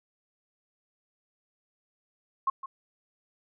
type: tone with echo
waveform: sine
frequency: 1075 Hz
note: C6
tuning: 47 cents sharp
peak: -22 dBFS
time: 2.47-2.5 s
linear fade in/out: 5 ms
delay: 160 ms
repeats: 1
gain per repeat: -13 dB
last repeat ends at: 2.66 s
effects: none